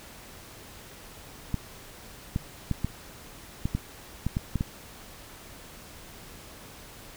clicks, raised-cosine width 5 ms, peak -14 dBFS, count 10, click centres 1.543 / 2.361 / 2.713 / 2.846 / 3.655 / 3.75 / 4.266 / 4.369 / 4.557 / 4.609 s, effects pink hiss -47 dBFS RMS until 7.16 s

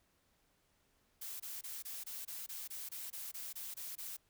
blue noise bursts, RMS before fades -45 dBFS, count 14, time 1.21-4.169 s, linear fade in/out 10 ms, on 190 ms, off 23 ms, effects pink hiss -75 dBFS RMS until 4.29 s

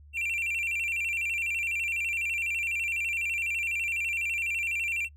triangle tone with vibrato, 2533 Hz, D#7, 30 cents sharp, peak -26 dBFS, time 0.13-5.09 s, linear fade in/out 50 ms, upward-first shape square, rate 12 Hz, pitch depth 120 cents each way, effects noise-tail reverb RT60 0.1 s tail -22 dB re dry + added 73 Hz sine -49 dBFS peak until 5.16 s

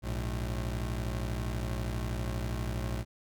25% pulse tone pair together, 60.25 / 108.1 Hz, B1 / A2, -42 / -30 cents, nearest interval minor seventh, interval 1012 cents, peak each -29 / -34 dBFS, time 0.02-3.05 s, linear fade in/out 50 ms, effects none

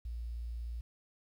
sine tone with quantisation, 58.27 Hz, A#1, in tune, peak -37 dBFS, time 0.05-0.81 s, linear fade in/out 5 ms, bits 11, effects none

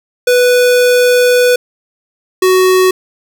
square tone pair in turn, 493.9 / 371.9 Hz, B4 / F#4, 0 / +9 cents, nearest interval perfect fourth, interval 491 cents, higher first, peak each -7 dBFS, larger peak neither, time 0.27-1.56 / 2.42-2.91 s, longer first, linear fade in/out 5 ms, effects none

